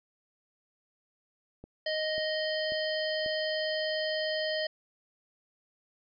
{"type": "click train", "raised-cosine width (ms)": 2, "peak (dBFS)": -32, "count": 4, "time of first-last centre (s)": [1.64, 3.262], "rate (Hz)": 1.85}
{"type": "harmonic tone", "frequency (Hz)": 622.3, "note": "D#5", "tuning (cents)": 0, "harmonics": [1, 3, 5, 7, 8], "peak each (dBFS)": [-31, -36, -38, -39, -40], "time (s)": [1.86, 4.67], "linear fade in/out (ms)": 5}
{"effects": []}